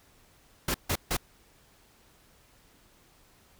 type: noise bursts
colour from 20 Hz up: pink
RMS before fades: -28 dBFS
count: 3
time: 0.68-1.169 s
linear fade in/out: 5 ms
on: 63 ms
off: 150 ms
effects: pink hiss -61 dBFS RMS until 3.59 s